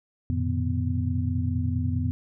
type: tone cluster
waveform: sine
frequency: 88.6 / 113.1 / 123.3 / 152.8 / 248.8 Hz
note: F2 / A2 / B2 / D#3 / B3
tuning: +25 / +48 / -2 / -31 / +13 cents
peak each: -26 / -30 / -34 / -35 / -30 dBFS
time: 0.3-2.11 s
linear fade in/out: 0 ms
effects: none